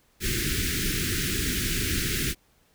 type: band-stop noise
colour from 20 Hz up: pink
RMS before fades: -27 dBFS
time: 0.2-2.35 s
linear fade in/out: 50 ms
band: 400 to 1500 Hz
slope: 48 dB/octave
effects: pink hiss -64 dBFS RMS until 2.74 s